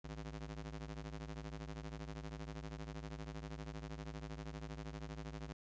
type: ring-modulated tone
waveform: sawtooth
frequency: 107.2 Hz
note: A2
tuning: 45 cents flat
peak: -38 dBFS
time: 0.04-5.53 s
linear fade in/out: 10 ms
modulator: 47.3 Hz
effects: resampled to 16000 Hz + 13-bit